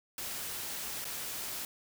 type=noise with dropouts; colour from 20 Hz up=white; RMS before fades=-39 dBFS; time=0.18-1.65 s; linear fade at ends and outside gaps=2 ms; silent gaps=1.045-1.051 s; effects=none